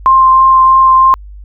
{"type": "tone with vibrato", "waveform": "sine", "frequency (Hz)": 1052, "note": "C6", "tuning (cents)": 9, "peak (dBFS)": -3, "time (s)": [0.06, 1.14], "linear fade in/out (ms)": 0, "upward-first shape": "triangle", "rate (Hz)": 3.1, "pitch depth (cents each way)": 11, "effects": ["added 50 Hz sine -28 dBFS peak until 1.44 s"]}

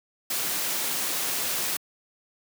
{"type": "noise", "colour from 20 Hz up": "white", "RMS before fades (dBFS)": -28, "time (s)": [0.3, 1.77], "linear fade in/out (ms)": 5, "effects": ["high-pass 150 Hz 12 dB/octave"]}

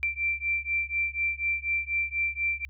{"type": "beating tone pair", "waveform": "sine", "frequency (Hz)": [2349, 2353.1], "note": ["D7", "D7"], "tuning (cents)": [0, 3], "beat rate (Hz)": 4.1, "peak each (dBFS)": -29, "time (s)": [0.03, 2.65], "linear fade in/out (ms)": 0, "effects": ["added 69 Hz sine -44 dBFS peak until 2.69 s"]}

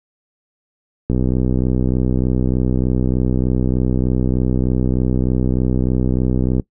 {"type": "click train", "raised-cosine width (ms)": 3, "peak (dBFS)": -5, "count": 349, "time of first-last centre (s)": [1.1, 6.598], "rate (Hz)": 63.3, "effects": ["noise-tail reverb RT60 0.1 s tail -20 dB re dry"]}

